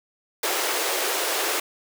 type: high-pass noise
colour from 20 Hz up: pink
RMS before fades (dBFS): -25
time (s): 0.43-1.6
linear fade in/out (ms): 5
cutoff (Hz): 350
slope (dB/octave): 48
effects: none